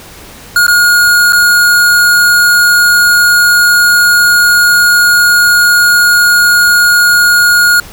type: tone with dropouts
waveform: square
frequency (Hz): 1434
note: F6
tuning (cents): +45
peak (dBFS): -5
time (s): 0.56-7.8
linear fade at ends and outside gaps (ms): 2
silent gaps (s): 0.667-0.68 / 1.324-1.33
effects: pink hiss -32 dBFS RMS until 7.92 s